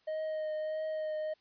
triangle tone with vibrato, 622.3 Hz, D#5, in tune, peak -31 dBFS, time 0.07-1.34 s, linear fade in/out 10 ms, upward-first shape triangle, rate 1.6 Hz, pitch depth 18 cents each way, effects white hiss -70 dBFS RMS until 1.4 s + resampled to 11025 Hz

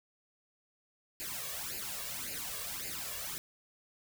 white noise with flanger, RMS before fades -40 dBFS, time 1.2-3.38 s, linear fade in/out 0 ms, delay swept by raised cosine 0.42 to 1.82 ms, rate 1.8 Hz, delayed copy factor +0.8, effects none

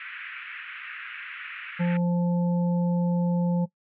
pink band-pass noise, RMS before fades -39 dBFS, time 0-1.97 s, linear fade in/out 2 ms, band 1400 to 2700 Hz, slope 48 dB/octave
harmonic tone, 174.61 Hz, F3, in tune, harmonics 1 / 3 / 5, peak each -21 / -33 / -38 dBFS, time 1.79-3.66 s, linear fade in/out 20 ms
effects noise-tail reverb RT60 0.1 s tail -19 dB re dry

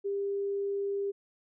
sine tone, 399.1 Hz, G4, 31 cents sharp, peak -29 dBFS, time 0.04-1.12 s, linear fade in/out 20 ms, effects none

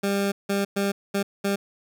20% pulse tone bursts at uneven times, 199.1 Hz, G3, 27 cents sharp, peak -17 dBFS, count 5, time 0.03-0.32 / 0.49-0.65 / 0.76-0.92 / 1.14-1.23 / 1.44-1.56 s, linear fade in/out 10 ms, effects none

